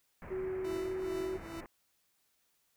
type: low-pass noise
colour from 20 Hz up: pink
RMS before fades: -48 dBFS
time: 0.22-1.66 s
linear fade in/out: 0 ms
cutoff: 2300 Hz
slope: 48 dB/octave
type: tone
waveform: sine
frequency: 375.2 Hz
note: F#4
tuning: 24 cents sharp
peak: -34 dBFS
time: 0.3-1.38 s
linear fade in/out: 20 ms
type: tone with tremolo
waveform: 40% pulse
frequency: 331.3 Hz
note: E4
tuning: 9 cents sharp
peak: -38 dBFS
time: 0.64-1.61 s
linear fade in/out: 10 ms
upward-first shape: triangle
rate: 2.3 Hz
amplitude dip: 85%
effects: white hiss -75 dBFS RMS until 2.76 s